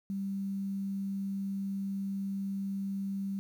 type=tone with quantisation; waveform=sine; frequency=196 Hz; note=G3; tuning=in tune; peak=-32 dBFS; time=0.1-3.39 s; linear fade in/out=0 ms; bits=10; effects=none